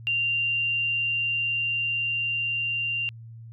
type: tone with level ramp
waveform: sine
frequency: 2778 Hz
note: F7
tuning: 10 cents flat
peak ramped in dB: -22 to -25 dBFS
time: 0.07-3.09 s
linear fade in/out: 0 ms
effects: added 114 Hz sine -40 dBFS peak until 3.52 s